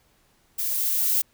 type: noise with level ramp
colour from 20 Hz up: violet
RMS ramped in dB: -27 to -21 dBFS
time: 0.58-1.22 s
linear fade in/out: 10 ms
effects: pink hiss -63 dBFS RMS until 1.33 s